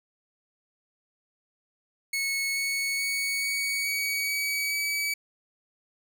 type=tone with pitch steps; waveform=sawtooth; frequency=2200 / 2214 / 2228 / 2242 / 2257 / 2271 / 2285 Hz; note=C#7 / C#7 / C#7 / C#7 / C#7 / C#7 / D7; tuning=-14 / -3 / +8 / +19 / +31 / +41 / -48 cents; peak=-23 dBFS; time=2.13-5.14 s; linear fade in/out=5 ms; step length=430 ms; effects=none